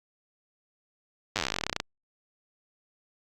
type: slowing click train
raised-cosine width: 0.2 ms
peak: -10 dBFS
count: 23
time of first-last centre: 1.36-1.801 s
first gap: 9 ms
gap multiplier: 1.07
effects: Opus 48 kbps